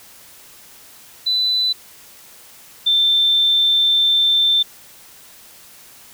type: tone pair in turn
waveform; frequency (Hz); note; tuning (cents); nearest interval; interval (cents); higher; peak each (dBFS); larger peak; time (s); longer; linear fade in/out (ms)
sine; 3996 / 3560; B7 / A7; +20 / +20; major second; 200; first; -15 / -12; second; 1.26-1.73 / 2.86-4.63; second; 10
effects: white hiss -44 dBFS RMS until 6.13 s